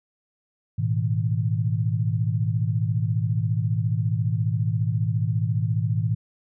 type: tone cluster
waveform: sine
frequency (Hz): 108.2 / 122.8 / 159.7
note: A2 / B2 / D#3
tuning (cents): -29 / -9 / +45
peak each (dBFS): -23 / -26 / -27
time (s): 0.78-6.15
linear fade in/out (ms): 10
effects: none